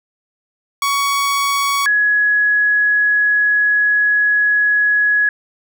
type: tone pair in turn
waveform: sawtooth / sine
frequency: 1121 / 1679.6 Hz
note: C#6 / G#6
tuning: +19 / +19 cents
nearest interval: perfect fifth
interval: 700 cents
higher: second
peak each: -11 / -11 dBFS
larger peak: neither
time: 0.82-1.86 / 1.86-5.29 s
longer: second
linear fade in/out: 2 ms
effects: none